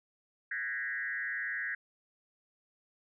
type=tone with frequency modulation; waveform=sine; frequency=1760 Hz; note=A6; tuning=in tune; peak=-33 dBFS; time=0.51-1.75 s; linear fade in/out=5 ms; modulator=121 Hz; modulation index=1.8; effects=none